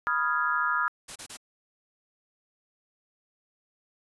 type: chord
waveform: sine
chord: F half-diminished seventh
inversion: second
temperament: equal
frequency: 987.8 / 1244.5 / 1396.9 / 1661.2 Hz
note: Cb6 / Eb6 / F6 / Ab6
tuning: 0 / 0 / 0 / 0 cents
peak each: -32 / -28 / -28 / -31 dBFS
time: 0.07-0.88 s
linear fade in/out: 0 ms
type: noise bursts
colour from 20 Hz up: white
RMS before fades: -40 dBFS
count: 3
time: 1.08-1.372 s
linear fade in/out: 10 ms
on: 78 ms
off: 29 ms
effects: resampled to 24000 Hz